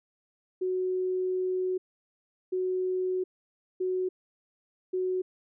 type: tone bursts at uneven times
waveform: sine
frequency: 369.7 Hz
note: F#4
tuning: 1 cent flat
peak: -26 dBFS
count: 4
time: 0.61-1.78 / 2.52-3.24 / 3.8-4.09 / 4.93-5.22 s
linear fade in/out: 10 ms
effects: none